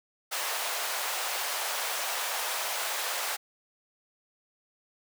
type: high-pass noise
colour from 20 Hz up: pink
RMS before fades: -32 dBFS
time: 0.31-3.37 s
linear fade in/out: 20 ms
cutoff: 620 Hz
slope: 24 dB/octave
effects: none